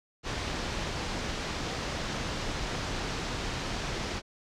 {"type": "low-pass noise", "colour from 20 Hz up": "pink", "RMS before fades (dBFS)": -34, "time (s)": [0.23, 4.22], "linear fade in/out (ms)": 50, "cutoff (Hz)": 6200, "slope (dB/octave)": 24, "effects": []}